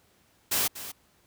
white noise with echo, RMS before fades -26 dBFS, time 0.51-0.68 s, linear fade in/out 10 ms, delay 240 ms, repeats 1, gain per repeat -13 dB, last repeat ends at 0.92 s, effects pink hiss -64 dBFS RMS until 1.26 s + high-pass 60 Hz 12 dB/octave

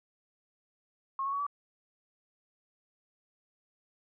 sine tone with pitch steps, 1082 / 1104.1 / 1126.6 / 1149.7 Hz, C#6 / C#6 / C#6 / D6, -42 / -7 / +28 / -37 cents, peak -30 dBFS, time 1.19-1.466 s, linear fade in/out 2 ms, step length 69 ms, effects none

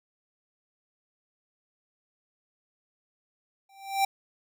square tone with exponential growth, 783 Hz, G5, 2 cents flat, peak -20 dBFS, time 3.69-4.05 s, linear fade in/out 5 ms, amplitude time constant 78 ms, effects none

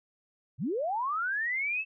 sine linear sweep, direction up, 96.7 to 2666 Hz, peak -28 dBFS, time 0.58-1.85 s, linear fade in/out 50 ms, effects none

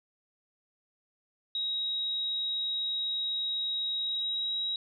sine tone with pitch glide, 3808 to 3839 Hz, A#7 to B7, +36 to -50 cents, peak -29 dBFS, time 1.55-4.76 s, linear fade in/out 2 ms, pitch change +14 cents, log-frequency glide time 3.95-4.55 s, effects none

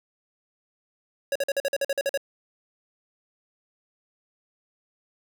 square tone bursts, 554.4 Hz, C#5, in tune, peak -23 dBFS, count 11, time 1.32-2.175 s, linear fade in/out 2 ms, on 35 ms, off 47 ms, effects none

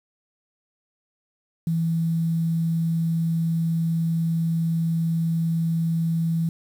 sine tone with quantisation, 164.81 Hz, E3, in tune, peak -20 dBFS, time 1.67-6.49 s, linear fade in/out 2 ms, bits 8, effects none

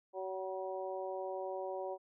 harmonic tone with a mistuned harmonic, 188.3 Hz, F#3, 31 cents sharp, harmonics 2 / 3 / 4 / 5, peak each -42 / -41 / -44 / -48 dBFS, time 0.13-1.98 s, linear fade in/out 50 ms, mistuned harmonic 5, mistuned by +33 cents, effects none

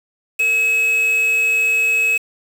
triangle tone with quantisation, 2567 Hz, E7, 47 cents flat, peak -12 dBFS, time 0.39-2.18 s, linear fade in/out 10 ms, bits 5, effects none

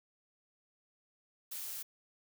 blue noise, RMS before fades -42 dBFS, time 1.51-1.83 s, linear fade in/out 10 ms, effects none

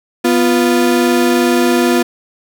35% pulse tone pair together, 246.9 / 349.4 Hz, B3 / F4, 0 / +1 cents, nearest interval tritone, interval 601 cents, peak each -11 dBFS, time 0.24-2.03 s, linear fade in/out 10 ms, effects none

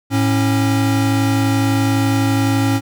square tone pair together, 108.63 / 274 Hz, A2 / C#4, -22 / -20 cents, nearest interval octave + major third, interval 1602 cents, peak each -17 dBFS, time 0.1-2.81 s, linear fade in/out 50 ms, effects none

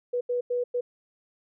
sine tone bursts at uneven times, 489.3 Hz, B4, 16 cents flat, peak -24 dBFS, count 4, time 0.13-0.21 / 0.29-0.41 / 0.5-0.64 / 0.74-0.81 s, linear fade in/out 10 ms, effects none

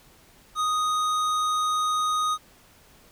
sine tone with hard clipping, 1244.5 Hz, D#6, in tune, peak -24 dBFS, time 0.55-2.38 s, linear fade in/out 50 ms, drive 13 dB, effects pink hiss -55 dBFS RMS until 3.11 s

